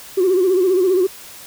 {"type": "tone with vibrato", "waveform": "sine", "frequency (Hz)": 370, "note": "F#4", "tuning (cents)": 0, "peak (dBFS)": -11, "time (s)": [0.17, 1.07], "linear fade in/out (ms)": 10, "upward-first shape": "sine", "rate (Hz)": 15, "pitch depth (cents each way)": 87, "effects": ["tanh soft clip ceiling -8 dBFS", "white hiss -38 dBFS RMS until 1.46 s"]}